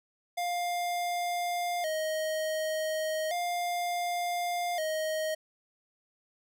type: tone with vibrato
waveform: square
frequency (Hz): 664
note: E5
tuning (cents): +12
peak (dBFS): -30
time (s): 0.37-5.35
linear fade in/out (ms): 10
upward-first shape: square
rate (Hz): 0.34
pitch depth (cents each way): 99
effects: none